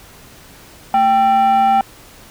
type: tone with frequency modulation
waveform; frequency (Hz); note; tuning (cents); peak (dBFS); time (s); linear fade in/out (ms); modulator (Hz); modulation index
sine; 784; G5; 0; -7; 0.94-1.81; 2; 559; 0.38
effects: tanh soft clip ceiling -9 dBFS + pink hiss -42 dBFS RMS until 2.3 s